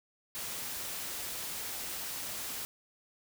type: noise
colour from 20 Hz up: white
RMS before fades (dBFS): -39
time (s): 0.35-2.65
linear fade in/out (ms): 0
effects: none